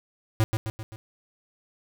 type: tone with echo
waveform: square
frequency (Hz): 110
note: A2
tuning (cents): 0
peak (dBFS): -19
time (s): 0.4-0.44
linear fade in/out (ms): 0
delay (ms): 130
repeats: 4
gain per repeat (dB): -5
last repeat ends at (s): 0.96
effects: none